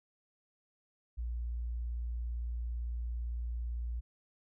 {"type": "tone", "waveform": "sine", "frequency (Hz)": 58.9, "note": "A#1", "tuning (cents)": 19, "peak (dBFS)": -34, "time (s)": [1.17, 4.01], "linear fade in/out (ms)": 20, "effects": []}